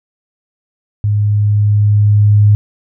sine tone with level ramp, 104 Hz, G#2, 3 cents sharp, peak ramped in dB -10 to -4 dBFS, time 1.04-2.55 s, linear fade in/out 0 ms, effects none

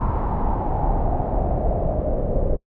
brown noise with low-pass filter sweep, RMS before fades -21 dBFS, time 0-2.57 s, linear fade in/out 20 ms, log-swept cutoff 1000 to 540 Hz, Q 5.5, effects noise-tail reverb RT60 0.1 s tail -23 dB re dry

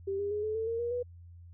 sine tone with pitch steps, 392 / 404.7 / 417.7 / 431.2 / 445.1 / 459.5 / 474.3 / 489.6 Hz, G4 / G#4 / G#4 / A4 / A4 / A#4 / A#4 / B4, 0 / -45 / +10 / -35 / +20 / -25 / +30 / -15 cents, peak -30 dBFS, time 0.07-1.03 s, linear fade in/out 10 ms, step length 120 ms, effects added 86 Hz sine -48 dBFS peak until 1.53 s

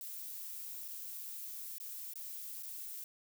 violet noise with dropouts, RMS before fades -45 dBFS, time 0.01-3.04 s, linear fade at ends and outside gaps 1 ms, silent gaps 0.881-0.884 / 1.783-1.8 / 2.136-2.156 / 2.626-2.632 s, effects none

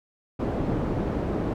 white low-pass noise, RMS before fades -27 dBFS, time 0.39-1.54 s, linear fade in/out 10 ms, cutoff 380 Hz, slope 12 dB/octave, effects none

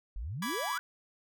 sine exponential sweep, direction up, 42.19 to 1568 Hz, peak -35 dBFS, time 0.16-0.79 s, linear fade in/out 0 ms
sawtooth chord, G# diminished, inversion first, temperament equal with one note detuned, 987.8 / 1159.2 / 1661.2 Hz, B5 / D6 / G#6, 0 / -23 / 0 cents, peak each -35 dBFS, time 0.42-0.78 s, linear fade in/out 5 ms
effects none

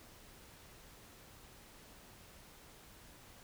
silence, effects pink hiss -58 dBFS RMS until 3.43 s

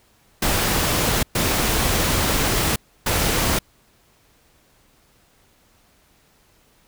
pink noise bursts at uneven times, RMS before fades -20 dBFS, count 3, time 0.42-1.23 / 1.35-2.76 / 3.06-3.59 s, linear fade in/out 5 ms, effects pink hiss -58 dBFS RMS until 6.87 s

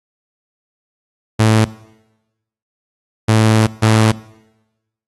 sawtooth tone bursts at uneven times, 110 Hz, A2, in tune, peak -5 dBFS, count 3, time 1.39-1.65 / 3.28-3.67 / 3.82-4.12 s, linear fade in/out 10 ms, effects noise-tail reverb RT60 1.0 s tail -22 dB re dry + AAC 32 kbps

